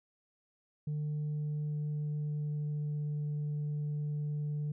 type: tone with pitch glide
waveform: sine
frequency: 150 to 148.36 Hz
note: D3 to D3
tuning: +37 to +18 cents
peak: -30 dBFS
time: 0.87-4.72 s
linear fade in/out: 5 ms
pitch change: -19 cents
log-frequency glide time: 1.33-3.26 s
effects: tanh soft clip ceiling -31 dBFS